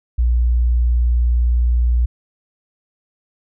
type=tone; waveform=sine; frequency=59.8 Hz; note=A#1; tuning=45 cents sharp; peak=-12 dBFS; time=0.18-2.06 s; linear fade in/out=10 ms; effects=none